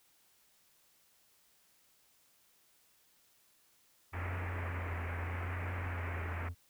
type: tone with vibrato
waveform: triangle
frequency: 87.31 Hz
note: F2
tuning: in tune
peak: -35 dBFS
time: 4.12-6.55 s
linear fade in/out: 50 ms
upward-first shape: sine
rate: 0.8 Hz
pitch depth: 45 cents each way
type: low-pass noise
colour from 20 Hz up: white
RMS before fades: -44 dBFS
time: 4.13-6.49 s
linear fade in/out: 5 ms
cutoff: 2300 Hz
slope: 48 dB/octave
effects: white hiss -69 dBFS RMS until 6.69 s